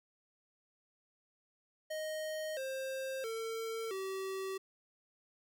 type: tone with pitch steps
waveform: square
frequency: 623 / 530 / 450.8 / 383.5 Hz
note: D#5 / C5 / A4 / G4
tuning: +2 / +22 / +42 / -38 cents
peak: -38 dBFS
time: 1.9-4.58 s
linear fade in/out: 10 ms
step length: 670 ms
effects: none